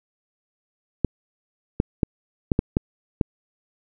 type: clicks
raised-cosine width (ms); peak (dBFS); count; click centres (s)
3; -5; 7; 1.047 / 1.801 / 2.032 / 2.518 / 2.591 / 2.769 / 3.212
effects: none